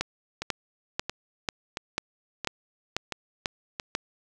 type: two click trains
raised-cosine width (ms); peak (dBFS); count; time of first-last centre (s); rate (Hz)
0.2; -9 / -14; 9 / 6; 0.01-3.951 / 0.42-3.798; 2.03 / 1.48
effects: none